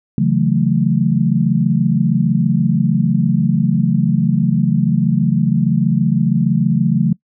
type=chord; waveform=sine; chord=F# minor seventh; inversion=second; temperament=equal; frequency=138.59 / 164.81 / 185 / 220 Hz; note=C#3 / E3 / F#3 / A3; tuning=0 / 0 / 0 / 0 cents; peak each=-17 dBFS; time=0.18-7.13 s; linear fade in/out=2 ms; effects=noise-tail reverb RT60 0.1 s tail -23 dB re dry